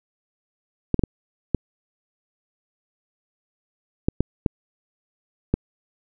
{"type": "clicks", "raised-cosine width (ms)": 3, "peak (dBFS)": -5, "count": 8, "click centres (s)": [0.943, 0.993, 1.037, 1.547, 4.085, 4.206, 4.462, 5.54], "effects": []}